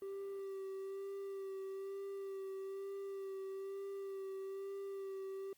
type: tone with vibrato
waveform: triangle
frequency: 390.1 Hz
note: G4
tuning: 8 cents flat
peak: -40 dBFS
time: 0.02-5.53 s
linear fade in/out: 2 ms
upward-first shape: sine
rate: 1.1 Hz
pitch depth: 20 cents each way
effects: white hiss -72 dBFS RMS until 5.57 s + Opus 24 kbps